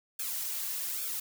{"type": "noise with flanger", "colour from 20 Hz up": "blue", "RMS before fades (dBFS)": -35, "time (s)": [0.19, 1.2], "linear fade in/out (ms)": 5, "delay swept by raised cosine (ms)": [1, 4.1], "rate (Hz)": 1.2, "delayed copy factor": -1, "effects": []}